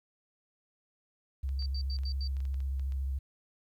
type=tone with vibrato; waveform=sine; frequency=67.3 Hz; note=C2; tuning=49 cents sharp; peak=-30 dBFS; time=1.43-3.19 s; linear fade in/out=10 ms; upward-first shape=triangle; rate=14 Hz; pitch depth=50 cents each way
type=clicks; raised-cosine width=0.2 ms; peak=-38 dBFS; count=11; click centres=1.491 / 1.624 / 1.988 / 2.035 / 2.368 / 2.404 / 2.453 / 2.543 / 2.604 / 2.796 / 2.922 s
type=tone bursts; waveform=sine; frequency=4633 Hz; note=D8; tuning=24 cents flat; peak=-40 dBFS; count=5; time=1.59-2.276 s; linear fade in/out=2 ms; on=70 ms; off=84 ms
effects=11-bit